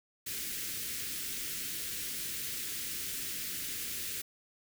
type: band-stop noise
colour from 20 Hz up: white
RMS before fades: -38 dBFS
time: 0.26-4.22 s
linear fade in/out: 10 ms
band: 420 to 1600 Hz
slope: 24 dB/octave
effects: none